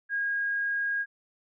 sine tone, 1633 Hz, G#6, 30 cents flat, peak -26 dBFS, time 0.09-1.06 s, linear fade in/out 50 ms, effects none

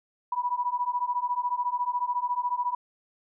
sine beating tone pair, 972 / 986 Hz, B5 / B5, -28 / -3 cents, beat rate 14 Hz, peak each -29 / -28 dBFS, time 0.32-2.75 s, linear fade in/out 5 ms, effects none

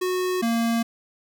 square tone pair in turn, 366.6 / 230.9 Hz, F#4 / A#3, -16 / -16 cents, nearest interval minor sixth, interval 800 cents, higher first, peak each -23 / -21 dBFS, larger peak second, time 0.01-0.42 / 0.42-0.83 s, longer neither, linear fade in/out 10 ms, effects none

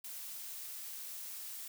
blue noise with amplitude modulation, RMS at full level -44 dBFS, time 0.04-1.68 s, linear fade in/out 5 ms, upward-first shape sine, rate 238 Hz, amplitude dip 25%, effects none

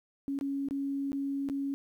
sine tone with dropouts, 277.2 Hz, C#4, in tune, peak -30 dBFS, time 0.28-1.74 s, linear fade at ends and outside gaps 0 ms, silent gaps 0.389-0.411 / 0.686-0.709 / 1.119-1.13 / 1.488-1.498 s, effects 11-bit

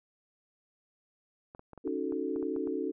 clicks, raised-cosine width 1 ms, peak -33 dBFS, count 10, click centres 1.549 / 1.594 / 1.733 / 1.777 / 1.876 / 2.123 / 2.361 / 2.427 / 2.563 / 2.674 s
sine chord, D# half-diminished seventh, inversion third, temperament equal, 277.2 / 311.1 / 370 / 440 Hz, C#4 / D#4 / F#4 / A4, 0 / 0 / 0 / 0 cents, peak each -36 dBFS, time 1.84-2.92 s, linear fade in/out 20 ms
effects none

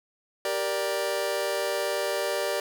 sawtooth chord, G minor, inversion none, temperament just, 392 / 470.4 / 588 Hz, G4 / Bb4 / D5, 0 / +16 / +2 cents, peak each -28 / -28 / -24 dBFS, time 0.45-2.6 s, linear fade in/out 2 ms, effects none

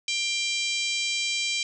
harmonic tone, 790 Hz, G5, 13 cents sharp, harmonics 3 / 4 / 5 / 6 / 7 / 8 / 9 / 10, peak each -29 / -31 / -33 / -35 / -36 / -37 / -38 / -39 dBFS, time 0.08-1.63 s, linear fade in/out 2 ms, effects none

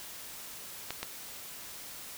clicks, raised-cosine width 0.2 ms, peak -17 dBFS, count 2, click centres 0.906 / 1.03 s, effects white hiss -45 dBFS RMS until 2.17 s

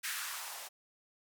violet noise with band-pass filter sweep, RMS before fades -41 dBFS, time 0.03-0.69 s, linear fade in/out 20 ms, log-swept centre 1800 to 630 Hz, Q 2.4, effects none

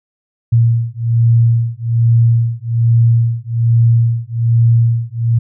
sine beating tone pair, 115.7 / 116.9 Hz, A#2 / A#2, -13 / +5 cents, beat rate 1.2 Hz, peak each -12 dBFS, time 0.52-5.39 s, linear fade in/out 10 ms, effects none

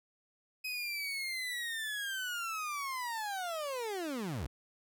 30% pulse linear sweep, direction down, 2535 to 51.3 Hz, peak -33 dBFS, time 0.64-4.47 s, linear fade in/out 10 ms, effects none

